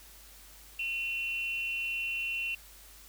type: tone with amplitude modulation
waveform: sine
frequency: 2726 Hz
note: F7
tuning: 43 cents flat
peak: -28 dBFS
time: 0.79-2.55 s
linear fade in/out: 5 ms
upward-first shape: sine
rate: 242 Hz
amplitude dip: 65%
effects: added 50 Hz sine -56 dBFS peak until 3.08 s + white hiss -54 dBFS RMS until 3.08 s